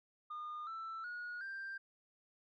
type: tone with pitch steps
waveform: sine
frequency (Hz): 1218 / 1328.2 / 1448.5 / 1579.6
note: D#6 / E6 / F#6 / G6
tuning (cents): -37 / +13 / -37 / +13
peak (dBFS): -40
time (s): 0.3-1.78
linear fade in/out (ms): 10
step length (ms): 370
effects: tanh soft clip ceiling -40 dBFS